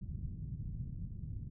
white low-pass noise, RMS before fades -42 dBFS, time 0.01-1.5 s, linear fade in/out 10 ms, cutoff 150 Hz, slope 24 dB/octave, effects none

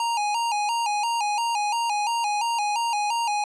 square tone with vibrato, 880 Hz, A5, in tune, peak -23 dBFS, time 0-3.44 s, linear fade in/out 2 ms, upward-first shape square, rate 2.9 Hz, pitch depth 100 cents each way, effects resampled to 22050 Hz + 10-bit

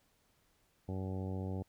harmonic tone, 94.6 Hz, F#2, 39 cents sharp, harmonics 1 / 2 / 3 / 4 / 5 / 6 / 7 / 8 / 9, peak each -38 / -42 / -46 / -48 / -49 / -52 / -58 / -54 / -57 dBFS, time 0.88-1.63 s, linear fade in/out 10 ms, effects pink hiss -73 dBFS RMS until 1.68 s

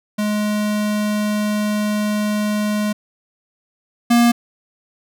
square tone pair in turn, 210 / 237 Hz, G#3 / A#3, +19 / +29 cents, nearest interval major second, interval 210 cents, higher second, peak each -18 / -11 dBFS, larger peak second, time 0.18-2.93 / 4.1-4.32 s, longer first, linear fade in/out 10 ms, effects none

